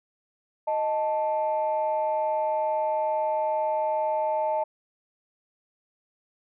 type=tone pair together; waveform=sine; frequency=622.3 / 880 Hz; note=D#5 / A5; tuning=0 / 0 cents; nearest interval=tritone; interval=600 cents; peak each=-25 dBFS; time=0.67-4.64 s; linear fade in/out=10 ms; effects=tanh soft clip ceiling -17 dBFS